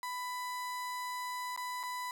35% pulse tone with dropouts, 995 Hz, B5, 13 cents sharp, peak -35 dBFS, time 0.03-2.11 s, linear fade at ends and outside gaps 1 ms, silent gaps 1.563-1.575 / 1.831-1.835 s, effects none

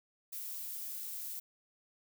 violet noise, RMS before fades -42 dBFS, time 0.32-1.4 s, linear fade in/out 10 ms, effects none

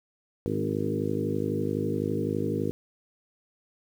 harmonic tone with a mistuned harmonic, 51.91 Hz, G#1, in tune, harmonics 2 / 3 / 4 / 5 / 6 / 7 / 8 / 9, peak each -34 / -34 / -34 / -34 / -34 / -34 / -34 / -34 dBFS, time 0.46-2.71 s, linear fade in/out 0 ms, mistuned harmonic 5, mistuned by +21 cents, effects 9-bit

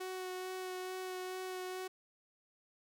sawtooth tone with vibrato, 370.4 Hz, F#4, 2 cents sharp, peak -36 dBFS, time 0-1.88 s, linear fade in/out 10 ms, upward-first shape sine, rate 2.3 Hz, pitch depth 12 cents each way, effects none

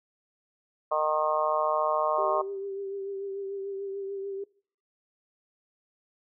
harmonic tone, 153.9 Hz, D#3, 19 cents flat, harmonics 3 / 4 / 5 / 6 / 7 / 8, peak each -36 / -27 / -33 / -34 / -28 / -35 dBFS, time 0.91-2.42 s, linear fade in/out 10 ms
sine tone with vibrato, 393.6 Hz, G4, 7 cents sharp, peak -32 dBFS, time 2.18-4.44 s, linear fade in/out 5 ms, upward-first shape triangle, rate 6.8 Hz, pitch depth 36 cents each way
effects noise-tail reverb RT60 0.5 s tail -23 dB re dry

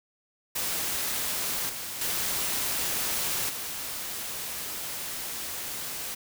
white noise with level steps, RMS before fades -30 / -36 / -29 / -35 dBFS, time 0.55-6.15 s, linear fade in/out 10 ms, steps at 1.69 / 2.01 / 3.49 s, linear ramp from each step 5 ms, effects none

